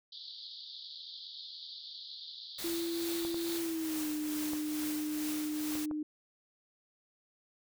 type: band-pass noise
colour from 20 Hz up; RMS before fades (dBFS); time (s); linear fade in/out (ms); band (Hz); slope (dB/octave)
white; -47; 0.12-3.58; 5; 3400 to 4700; 96
type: noise with tremolo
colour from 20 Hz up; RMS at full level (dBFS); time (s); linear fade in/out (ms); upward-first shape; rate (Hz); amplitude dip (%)
white; -40; 2.58-5.86; 10; triangle; 2.3; 55
type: tone with pitch glide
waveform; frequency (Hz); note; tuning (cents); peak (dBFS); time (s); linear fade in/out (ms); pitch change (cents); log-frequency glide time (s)
sine; 336.8 to 303.5; E4 to D#4; +37 to -43; -33; 2.64-6.03; 5; -180; 3.58-4.08
type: clicks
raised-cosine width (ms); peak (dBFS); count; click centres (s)
1; -29; 5; 3.25 / 3.344 / 4.534 / 5.754 / 5.912
effects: none